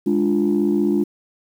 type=chord; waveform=sine; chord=D diminished; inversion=second; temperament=equal; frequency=207.7 / 293.7 / 349.2 Hz; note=Ab3 / D4 / F4; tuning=0 / 0 / 0 cents; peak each=-19 dBFS; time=0.06-1.04 s; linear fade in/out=10 ms; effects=tanh soft clip ceiling -9 dBFS + 8-bit